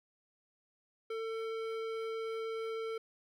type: tone with hard clipping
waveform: sine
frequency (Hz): 448.4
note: A4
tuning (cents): +33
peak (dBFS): -38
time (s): 1.1-2.98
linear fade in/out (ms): 5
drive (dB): 14
effects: none